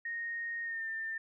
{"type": "tone with pitch glide", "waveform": "sine", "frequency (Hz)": [1859, 1795.7], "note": ["A#6", "A6"], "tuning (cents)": [-5, 35], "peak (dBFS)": -35, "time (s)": [0.05, 1.18], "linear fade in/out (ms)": 5, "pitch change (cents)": -60, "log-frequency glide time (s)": [0.63, 0.86], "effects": []}